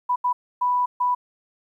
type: tone bursts at uneven times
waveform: sine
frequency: 987.8 Hz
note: B5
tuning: in tune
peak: -18 dBFS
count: 4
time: 0.09-0.16 / 0.24-0.33 / 0.61-0.86 / 1-1.15 s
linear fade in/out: 10 ms
effects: 10-bit